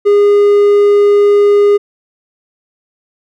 triangle tone, 409 Hz, G#4, 26 cents flat, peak -3 dBFS, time 0.05-1.78 s, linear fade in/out 20 ms, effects none

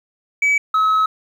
sine tone pair in turn, 2285 / 1285.1 Hz, D7 / E6, -48 / -44 cents, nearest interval minor seventh, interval 996 cents, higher first, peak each -10 dBFS, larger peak neither, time 0.42-0.58 / 0.74-1.06 s, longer second, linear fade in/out 5 ms, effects tanh soft clip ceiling -12 dBFS + 8-bit

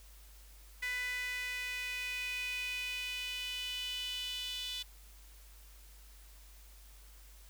sawtooth tone with high-pass filter sweep, 497.1 Hz, B4, 11 cents sharp, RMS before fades -39 dBFS, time 0.82-4.83 s, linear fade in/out 10 ms, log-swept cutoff 2000 to 3300 Hz, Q 6.2, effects added 50 Hz sine -54 dBFS peak until 7.49 s + white hiss -61 dBFS RMS until 7.49 s

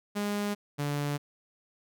sawtooth tone pair in turn, 205.3 / 144.9 Hz, G#3 / D3, -20 / -23 cents, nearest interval tritone, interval 603 cents, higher first, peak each -25 dBFS, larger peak neither, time 0.15-0.55 / 0.78-1.18 s, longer neither, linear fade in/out 20 ms, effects none

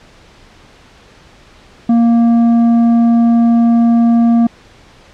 sine tone with tanh clipping, 233.1 Hz, A#3, in tune, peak -8 dBFS, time 1.89-4.47 s, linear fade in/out 5 ms, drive 7 dB, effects pink hiss -43 dBFS RMS until 5.13 s + low-pass 5000 Hz 12 dB/octave

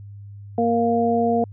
harmonic tone, 233.1 Hz, A#3, in tune, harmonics 1 / 2 / 3, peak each -21 / -21 / -21 dBFS, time 0.58-1.44 s, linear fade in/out 2 ms, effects added 101 Hz sine -36 dBFS peak until 1.52 s

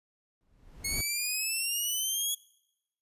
brown noise with exponential growth, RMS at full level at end -33 dBFS, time 0.41-1.01 s, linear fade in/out 0 ms, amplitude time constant 130 ms
10% pulse exponential sweep, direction up, 2170 to 3368 Hz, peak -21 dBFS, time 0.84-2.35 s, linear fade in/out 10 ms
effects noise-tail reverb RT60 0.9 s tail -24 dB re dry + resampled to 32000 Hz

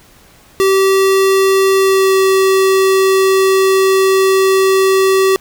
square tone with pitch glide, 386.1 to 383.4 Hz, G4 to G4, -26 to -38 cents, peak -9 dBFS, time 0.6-5.36 s, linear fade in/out 0 ms, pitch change -12 cents, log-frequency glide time 1.79-2.15 s, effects pink hiss -45 dBFS RMS until 5.4 s

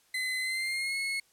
35% pulse tone with pitch glide, 2034 to 2180 Hz, C7 to C#7, -50 to -29 cents, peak -28 dBFS, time 0.14-1.2 s, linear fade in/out 5 ms, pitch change +121 cents, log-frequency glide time 0.4-0.97 s, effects white hiss -66 dBFS RMS until 1.32 s + low-pass 12000 Hz 12 dB/octave

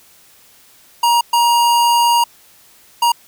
square tone bursts at uneven times, 945 Hz, A#5, 23 cents sharp, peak -11 dBFS, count 3, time 1.03-1.21 / 1.33-2.24 / 3.02-3.12 s, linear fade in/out 5 ms, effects white hiss -48 dBFS RMS until 3.27 s

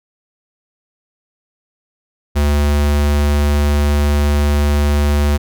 square tone, 72.9 Hz, D2, 12 cents flat, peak -12 dBFS, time 2.35-5.38 s, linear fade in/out 20 ms, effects none

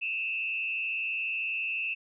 sine tone with frequency modulation, 2637 Hz, E7, in tune, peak -29 dBFS, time 0.01-1.95 s, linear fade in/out 20 ms, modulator 112 Hz, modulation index 0.93, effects none

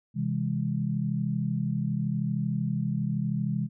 sine chord, C augmented, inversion none, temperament just, 130.81 / 163.52 / 204.4 Hz, C3 / E3 / G#3, 0 / -14 / -27 cents, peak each -30 dBFS, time 0.14-3.69 s, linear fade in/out 50 ms, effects none

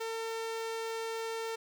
sawtooth tone with notch filter, 451.7 Hz, A4, 45 cents sharp, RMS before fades -37 dBFS, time 0-1.56 s, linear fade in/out 10 ms, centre 12000 Hz, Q 1.6, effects 12-bit

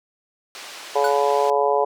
white band-pass noise, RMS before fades -38 dBFS, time 0.55-1.5 s, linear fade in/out 0 ms, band 430 to 4900 Hz, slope 12 dB/octave
harmonic tone, 142 Hz, C#3, 42 cents sharp, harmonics 3 / 4 / 5 / 6 / 7, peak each -21 / -22 / -23 / -24 / -24 dBFS, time 0.95-1.85 s, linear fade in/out 10 ms
square tone with exponential decay, 1480 Hz, F#6, in tune, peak -24 dBFS, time 1.04-1.21 s, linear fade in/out 5 ms, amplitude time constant 36 ms
effects none

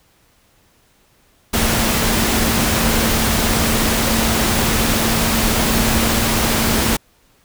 sine tone in noise, 225.3 Hz, A3, 41 cents sharp, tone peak -22 dBFS, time 1.53-6.97 s, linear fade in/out 10 ms, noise pink, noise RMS -17 dBFS, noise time 1.53-6.97 s, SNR -8 dB, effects pink hiss -56 dBFS RMS until 7.44 s

